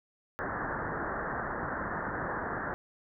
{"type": "low-pass noise", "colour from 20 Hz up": "white", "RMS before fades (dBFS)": -35, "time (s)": [0.39, 2.74], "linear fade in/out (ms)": 0, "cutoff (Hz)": 1800, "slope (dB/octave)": 96, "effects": []}